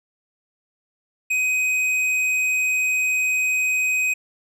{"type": "tone with hard clipping", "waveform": "sine", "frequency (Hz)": 2513, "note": "D#7", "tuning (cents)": 17, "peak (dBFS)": -20, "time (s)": [1.3, 4.14], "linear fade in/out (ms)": 10, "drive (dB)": 8, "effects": []}